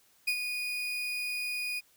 35% pulse tone with ADSR envelope, 2466 Hz, D#7, 16 cents flat, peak -23 dBFS, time 0.27-1.81 s, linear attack 11 ms, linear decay 71 ms, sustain -7 dB, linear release 28 ms, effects white hiss -65 dBFS RMS until 1.96 s

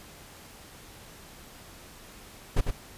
brown noise with echo, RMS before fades -20 dBFS, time 2.56-2.61 s, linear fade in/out 10 ms, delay 100 ms, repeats 1, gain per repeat -5 dB, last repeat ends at 2.71 s, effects pink hiss -49 dBFS RMS until 2.97 s + resampled to 32000 Hz

